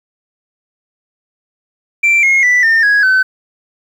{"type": "tone with pitch steps", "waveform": "sine", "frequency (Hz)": [2349, 2154, 1975.3, 1811.3, 1661, 1523.1], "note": ["D7", "C7", "B6", "A6", "G#6", "F#6"], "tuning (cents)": [0, 50, 0, 50, 0, 50], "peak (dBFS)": -5, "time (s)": [2.03, 3.23], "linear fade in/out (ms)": 10, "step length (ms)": 200, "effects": ["tanh soft clip ceiling -6 dBFS", "7-bit"]}